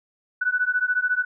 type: beating tone pair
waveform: sine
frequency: 1480 / 1494 Hz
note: F#6 / F#6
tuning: 0 / +16 cents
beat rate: 14 Hz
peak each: -23 dBFS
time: 0.41-1.25 s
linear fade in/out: 10 ms
effects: none